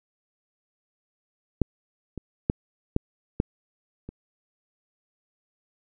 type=clicks; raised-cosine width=3 ms; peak=-7 / -21 / -8 / -8 / -8 / -24 dBFS; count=6; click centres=1.617 / 2.177 / 2.499 / 2.964 / 3.401 / 4.09 s; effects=none